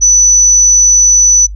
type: tone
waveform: sine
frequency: 5970 Hz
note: F#8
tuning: 15 cents sharp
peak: -3 dBFS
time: 0.01-1.47 s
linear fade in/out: 20 ms
effects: noise-tail reverb RT60 0.1 s tail -19 dB re dry + added 50 Hz sine -21 dBFS peak until 1.55 s